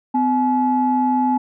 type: tone pair together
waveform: sine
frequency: 254.2 / 852.9 Hz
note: C4 / G#5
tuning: -50 / +46 cents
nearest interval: octave + major sixth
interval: 2096 cents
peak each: -17 dBFS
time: 0.14-1.38 s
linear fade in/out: 10 ms
effects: tanh soft clip ceiling -7 dBFS